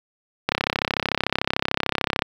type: click train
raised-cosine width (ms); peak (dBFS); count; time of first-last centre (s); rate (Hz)
0.3; -3; 59; 0.49-2.221; 33.5
effects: high-pass 80 Hz 12 dB/octave + 7-bit